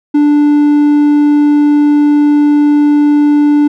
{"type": "tone", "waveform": "triangle", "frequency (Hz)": 293.7, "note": "D4", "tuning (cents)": 0, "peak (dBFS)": -3, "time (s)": [0.14, 3.68], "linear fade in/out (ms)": 10, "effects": []}